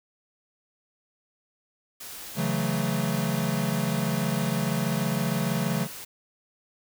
white noise, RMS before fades -40 dBFS, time 2-6.05 s, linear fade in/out 10 ms
square chord, F# minor seventh, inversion second, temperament equal, 138.59 / 164.81 / 185 / 220 Hz, C#3 / E3 / F#3 / A3, 0 / 0 / 0 / 0 cents, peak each -31 dBFS, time 2.35-5.88 s, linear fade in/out 50 ms
effects none

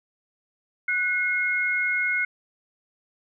sine tone pair together, 1480 / 2155 Hz, F#6 / C#7, 0 / -49 cents, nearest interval perfect fifth, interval 651 cents, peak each -26 / -23 dBFS, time 0.88-2.25 s, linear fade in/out 5 ms, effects none

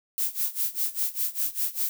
violet noise with tremolo, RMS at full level -25 dBFS, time 0.18-1.89 s, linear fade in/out 0 ms, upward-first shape sine, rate 5 Hz, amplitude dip 90%, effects none

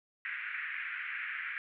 pink band-pass noise, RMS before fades -39 dBFS, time 0.25-1.58 s, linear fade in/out 0 ms, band 1500 to 2400 Hz, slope 48 dB/octave, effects none

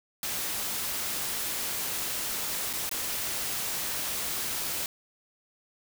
white noise with dropouts, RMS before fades -32 dBFS, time 0.23-4.86 s, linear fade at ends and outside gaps 1 ms, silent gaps 2.73-2.735 / 2.893-2.913 s, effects none

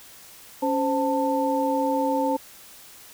sine tone cluster, 277.1 / 522 / 887 Hz, C#4 / C5 / A5, -1 / -4 / +14 cents, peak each -25 dBFS, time 0.62-2.37 s, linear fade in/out 10 ms, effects white hiss -47 dBFS RMS until 3.13 s

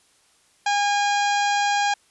harmonic tone, 815 Hz, G#5, 33 cents flat, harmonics 1 / 2 / 3 / 4 / 5 / 6 / 7 / 8 / 9, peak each -20 / -26 / -30 / -32 / -34 / -36 / -37 / -38 / -39 dBFS, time 0.66-1.94 s, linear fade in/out 5 ms, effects white hiss -60 dBFS RMS until 2.1 s + resampled to 24000 Hz

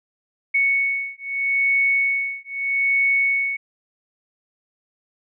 sine beating tone pair, 2217 / 2217.79 Hz, C#7 / C#7, 0 / 0 cents, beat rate 0.79 Hz, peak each -21 dBFS, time 0.54-3.57 s, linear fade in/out 10 ms, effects none

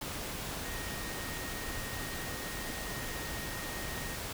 sine tone in noise, 1864.7 Hz, A#6, in tune, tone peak -45 dBFS, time 0.65-4.16 s, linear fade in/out 5 ms, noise pink, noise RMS -39 dBFS, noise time 0.01-4.33 s, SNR -9 dB, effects none

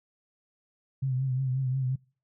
sine tone with vibrato, 130.81 Hz, C3, in tune, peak -25 dBFS, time 1.02-1.96 s, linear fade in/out 10 ms, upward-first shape triangle, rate 5.6 Hz, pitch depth 66 cents each way, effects noise-tail reverb RT60 0.4 s tail -26 dB re dry

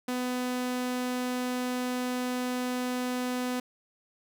sawtooth tone, 250 Hz, B3, 21 cents sharp, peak -25 dBFS, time 0.08-3.6 s, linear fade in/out 5 ms, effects none

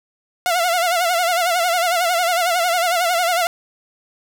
sawtooth tone with vibrato, 698.5 Hz, F5, in tune, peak -12 dBFS, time 0.46-3.47 s, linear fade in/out 0 ms, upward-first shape sine, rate 11 Hz, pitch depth 90 cents each way, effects none

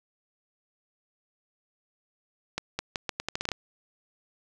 accelerating click train, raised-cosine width 0.2 ms, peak -12 dBFS, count 11, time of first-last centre 2.58-3.517 s, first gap 210 ms, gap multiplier 0.8, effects none

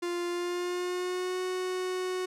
45% pulse tone with pitch glide, 349.2 to 368.3 Hz, F4 to F#4, 0 to -8 cents, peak -30 dBFS, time 0.02-2.26 s, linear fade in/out 10 ms, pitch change +92 cents, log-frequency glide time 0.29-1.41 s, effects low-pass 10000 Hz 12 dB/octave

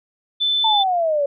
sine tone, 3520 Hz, A7, in tune, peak -16 dBFS, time 0.4-0.84 s, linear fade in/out 20 ms
sine exponential sweep, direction down, 903 to 556 Hz, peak -16 dBFS, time 0.64-1.26 s, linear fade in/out 5 ms
effects none

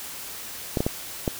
clicks, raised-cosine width 2 ms, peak -9 dBFS, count 4, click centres 0.772 / 0.805 / 0.865 / 1.278 s, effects white hiss -37 dBFS RMS until 1.39 s

